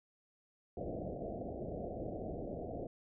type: low-pass noise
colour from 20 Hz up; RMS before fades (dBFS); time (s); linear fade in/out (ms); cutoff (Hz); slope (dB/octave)
white; -42; 0.77-2.87; 2; 710; 96
effects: none